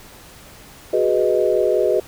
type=chord; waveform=sine; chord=G# minor seventh; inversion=third; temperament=equal; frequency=370 / 415.3 / 493.9 / 622.3 Hz; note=F#4 / G#4 / B4 / D#5; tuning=0 / 0 / 0 / 0 cents; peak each=-20 dBFS; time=0.93-2 s; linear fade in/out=5 ms; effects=pink hiss -43 dBFS RMS until 2.07 s